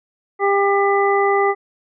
harmonic tone, 398.9 Hz, G4, 30 cents sharp, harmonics 1 / 2 / 3 / 5, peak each -16 / -19 / -21 / -23 dBFS, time 0.39-1.55 s, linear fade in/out 50 ms, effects none

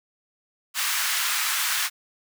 pink high-pass noise, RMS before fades -25 dBFS, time 0.74-1.9 s, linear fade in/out 50 ms, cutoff 1200 Hz, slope 24 dB/octave, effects none

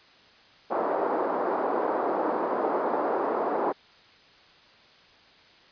pink band-pass noise, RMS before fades -27 dBFS, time 0.7-3.73 s, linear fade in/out 20 ms, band 330 to 1100 Hz, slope 24 dB/octave, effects white hiss -55 dBFS RMS until 5.71 s + resampled to 11025 Hz

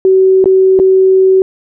sine tone with dropouts, 378.9 Hz, F#4, 41 cents sharp, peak -4 dBFS, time 0.05-1.42 s, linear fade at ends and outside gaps 1 ms, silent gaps 0.442-0.457 / 0.791-0.798 s, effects none

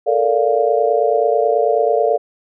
sine chord, Bb major seventh, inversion third, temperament just, 437 / 466.2 / 582.7 / 699.2 Hz, A4 / Bb4 / D5 / F5, -12 / 0 / -14 / +2 cents, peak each -18 dBFS, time 0.06-2.18 s, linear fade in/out 20 ms, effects none

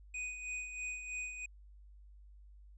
square tone with tremolo, 2489 Hz, D#7, in tune, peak -38 dBFS, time 0.14-1.46 s, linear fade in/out 5 ms, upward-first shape sine, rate 3.1 Hz, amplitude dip 55%, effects added 50 Hz sine -54 dBFS peak until 2.77 s + resampled to 24000 Hz

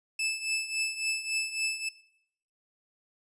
sawtooth tone with tremolo, 2626 Hz, E7, 7 cents flat, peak -22 dBFS, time 0.19-1.89 s, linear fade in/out 5 ms, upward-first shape triangle, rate 3.6 Hz, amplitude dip 80%, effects noise-tail reverb RT60 0.7 s tail -18 dB re dry + resampled to 24000 Hz

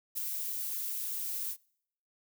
violet noise with ADSR envelope, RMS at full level -32 dBFS, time 0.15-1.57 s, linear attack 28 ms, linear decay 8 ms, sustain -4 dB, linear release 64 ms, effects noise-tail reverb RT60 0.7 s tail -26 dB re dry

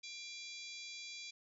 harmonic tone with a mistuned harmonic, 793 Hz, G5, 20 cents sharp, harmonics 3 / 4 / 5 / 6 / 7 / 8 / 9, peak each -50 / -54 / -54 / -52 / -59 / -56 / -59 dBFS, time 0.03-1.31 s, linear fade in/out 10 ms, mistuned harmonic 4, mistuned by +110 cents, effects none

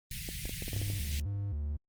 pink band-stop noise, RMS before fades -39 dBFS, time 0.11-1.2 s, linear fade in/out 2 ms, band 180 to 1900 Hz, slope 48 dB/octave
clicks, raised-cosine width 2 ms, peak -27 dBFS, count 9, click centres 0.289 / 0.455 / 0.494 / 0.623 / 0.681 / 0.732 / 0.764 / 0.816 / 0.901 s
triangle tone with vibrato, 86 Hz, F2, 26 cents flat, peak -30 dBFS, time 0.73-1.77 s, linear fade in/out 10 ms, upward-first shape square, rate 1.9 Hz, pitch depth 270 cents each way
effects Opus 24 kbps

